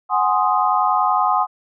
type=chord; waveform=sine; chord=Ab dominant seventh; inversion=third; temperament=equal; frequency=740 / 830.6 / 1046.5 / 1244.5 Hz; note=Gb5 / Ab5 / C6 / Eb6; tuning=0 / 0 / 0 / 0 cents; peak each=-20 dBFS; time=0.09-1.47 s; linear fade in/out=50 ms; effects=none